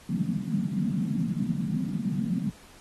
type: band-pass noise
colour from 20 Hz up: pink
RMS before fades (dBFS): -28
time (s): 0.09-2.5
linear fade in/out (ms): 2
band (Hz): 150 to 240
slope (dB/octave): 48
effects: pink hiss -53 dBFS RMS until 2.8 s + AAC 32 kbps